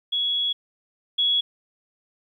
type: tone pair in turn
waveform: sine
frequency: 3355 / 3355 Hz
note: G#7 / G#7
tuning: +17 / +17 cents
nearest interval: unison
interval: 0 cents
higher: neither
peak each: -21 / -18 dBFS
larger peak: second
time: 0.12-0.53 / 1.18-1.41 s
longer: first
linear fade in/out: 10 ms
effects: 10-bit